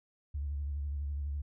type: tone with vibrato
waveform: sine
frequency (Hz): 71.8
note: D2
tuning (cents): -39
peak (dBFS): -32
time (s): 0.34-1.42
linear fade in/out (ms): 10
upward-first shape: triangle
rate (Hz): 12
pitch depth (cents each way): 73
effects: tanh soft clip ceiling -28 dBFS